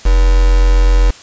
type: tone with quantisation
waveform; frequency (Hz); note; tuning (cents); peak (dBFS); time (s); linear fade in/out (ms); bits
sine; 43.96; F1; +12; -6; 0.05-1.11; 10; 3
effects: white hiss -37 dBFS RMS until 1.22 s + resampled to 16000 Hz